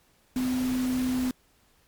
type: tone in noise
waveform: sine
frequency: 254.3 Hz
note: C4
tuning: 49 cents flat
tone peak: -24 dBFS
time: 0.36-1.31 s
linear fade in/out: 2 ms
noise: pink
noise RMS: -38 dBFS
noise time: 0.36-1.31 s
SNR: +11 dB
effects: pink hiss -64 dBFS RMS until 1.87 s + MP3 96 kbps